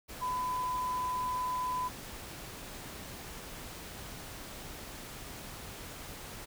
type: tone in noise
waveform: sine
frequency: 1004 Hz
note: B5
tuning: 28 cents sharp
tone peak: -31 dBFS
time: 0.21-1.89 s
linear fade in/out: 20 ms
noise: pink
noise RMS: -45 dBFS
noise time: 0.08-6.46 s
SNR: +11 dB
effects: none